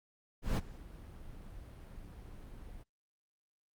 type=noise with ADSR envelope; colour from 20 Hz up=brown; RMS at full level=-28 dBFS; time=0.42-2.84 s; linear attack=150 ms; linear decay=33 ms; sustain=-21 dB; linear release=25 ms; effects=Opus 48 kbps